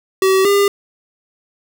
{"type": "tone pair in turn", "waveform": "square", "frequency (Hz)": [381.6, 401.7], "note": ["G4", "G4"], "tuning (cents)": [-47, 42], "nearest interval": "minor second", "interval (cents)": 89, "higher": "second", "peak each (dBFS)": -11, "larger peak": "neither", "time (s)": [[0.22, 0.45], [0.45, 0.68]], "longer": "neither", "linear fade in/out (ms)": 2, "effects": []}